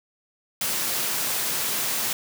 white high-pass noise, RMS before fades -26 dBFS, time 0.61-2.13 s, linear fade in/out 2 ms, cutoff 100 Hz, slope 24 dB/octave, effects none

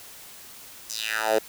10% pulse tone with high-pass filter sweep, 110 Hz, A2, in tune, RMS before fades -26 dBFS, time 0.89-1.39 s, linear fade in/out 10 ms, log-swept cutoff 6700 to 420 Hz, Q 3.1, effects white hiss -45 dBFS RMS until 1.48 s

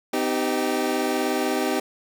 25% pulse chord, C minor, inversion none, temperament equal with one note detuned, 254.9 / 311.1 / 392 Hz, C4 / Eb4 / G4, -45 / 0 / 0 cents, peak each -23 / -23 / -22 dBFS, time 0.13-1.8 s, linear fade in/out 5 ms, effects none

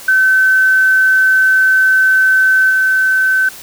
sine tone with level steps, 1530 Hz, G6, 42 cents flat, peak -7 / -9 dBFS, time 0.08-3.49 s, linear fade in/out 5 ms, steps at 2.69 s, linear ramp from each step 20 ms, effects white hiss -33 dBFS RMS until 3.62 s

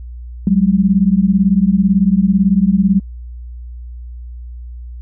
sine beating tone pair, 185 / 203 Hz, F#3 / G#3, 0 / -39 cents, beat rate 18 Hz, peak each -12 dBFS, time 0.47-3 s, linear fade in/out 2 ms, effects added 60 Hz sine -27 dBFS peak until 5.01 s

